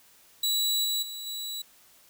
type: tone with level steps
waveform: sawtooth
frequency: 3924 Hz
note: B7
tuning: 12 cents flat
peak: -21 / -23 / -33 / -30 dBFS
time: 0.43-1.62 s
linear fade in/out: 5 ms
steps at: 0.84 / 1.02 / 1.26 s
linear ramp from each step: 10 ms
effects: white hiss -58 dBFS RMS until 2.09 s